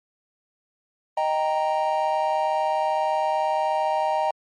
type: chord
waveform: triangle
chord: Eb major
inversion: none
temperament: equal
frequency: 622.3 / 784 / 932.3 Hz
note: Eb5 / G5 / Bb5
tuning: 0 / 0 / 0 cents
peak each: -23 dBFS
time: 1.17-4.31 s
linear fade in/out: 5 ms
effects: MP3 48 kbps